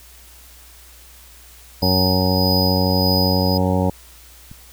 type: tone with tremolo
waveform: square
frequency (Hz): 4978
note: D#8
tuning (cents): 0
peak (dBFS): -19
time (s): 1.82-3.58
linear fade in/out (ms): 10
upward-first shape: sine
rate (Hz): 1.7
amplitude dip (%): 50
type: harmonic tone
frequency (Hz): 92.5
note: F#2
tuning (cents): 0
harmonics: 1 / 2 / 3 / 4 / 5 / 6 / 8 / 9 / 10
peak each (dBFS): -20 / -20 / -24 / -31 / -26 / -24 / -30 / -28 / -30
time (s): 1.82-3.9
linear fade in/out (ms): 5
type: click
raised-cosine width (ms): 5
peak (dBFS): -25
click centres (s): 4.515
effects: added 60 Hz sine -46 dBFS peak until 4.72 s + white hiss -46 dBFS RMS until 4.72 s